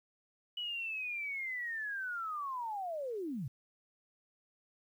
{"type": "linear sweep", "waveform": "sine", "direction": "down", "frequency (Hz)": [2960, 113.3], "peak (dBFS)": -36, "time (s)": [0.57, 3.48], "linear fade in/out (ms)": 5, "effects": ["11-bit"]}